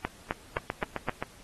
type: two click trains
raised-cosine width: 0.5 ms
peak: -16 / -13 dBFS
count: 6 / 5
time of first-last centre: 0.57-1.225 / 0.05-1.086 s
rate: 7.63 / 3.86 Hz
effects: pink hiss -54 dBFS RMS until 1.43 s + AAC 32 kbps